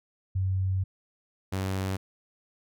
sine / sawtooth tone pair in turn, 94.5 / 95.38 Hz, F#2 / G2, +37 / -47 cents, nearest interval unison, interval 16 cents, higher second, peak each -24 dBFS, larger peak neither, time 0.35-0.84 / 1.52-1.97 s, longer first, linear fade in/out 10 ms, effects none

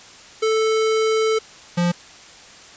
square tone pair in turn, 440 / 174.61 Hz, A4 / F3, 0 / 0 cents, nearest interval octave + major third, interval 1600 cents, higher first, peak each -17 dBFS, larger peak neither, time 0.42-1.39 / 1.77-1.92 s, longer first, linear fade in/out 10 ms, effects white hiss -43 dBFS RMS until 2.76 s + resampled to 16000 Hz

